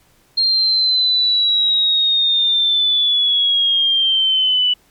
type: linear sweep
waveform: sine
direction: down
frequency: 4212 to 2960 Hz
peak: -12 dBFS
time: 0.37-4.74 s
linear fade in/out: 10 ms
effects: pink hiss -55 dBFS RMS until 4.9 s + MP3 96 kbps